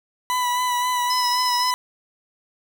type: tone with vibrato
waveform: 40% pulse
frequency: 990 Hz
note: B5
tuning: 4 cents sharp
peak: -19 dBFS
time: 0.3-1.74 s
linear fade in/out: 0 ms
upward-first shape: sine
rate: 3.8 Hz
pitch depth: 24 cents each way
type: tone with tremolo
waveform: sine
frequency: 5130 Hz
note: E8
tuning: 48 cents flat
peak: -22 dBFS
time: 1.1-1.71 s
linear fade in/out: 5 ms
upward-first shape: square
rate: 14 Hz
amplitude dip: 30%
effects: 8-bit